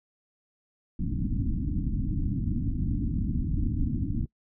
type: low-pass noise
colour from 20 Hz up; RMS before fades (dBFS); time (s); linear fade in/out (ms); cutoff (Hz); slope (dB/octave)
pink; -28; 0.99-4.26; 5; 310; 96
effects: noise-tail reverb RT60 0.1 s tail -23 dB re dry